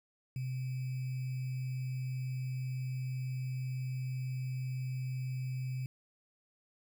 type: tone with sample-and-hold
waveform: sine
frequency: 129 Hz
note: C3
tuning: 24 cents flat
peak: -34 dBFS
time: 0.36-5.86 s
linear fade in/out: 2 ms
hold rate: 2450 Hz
effects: none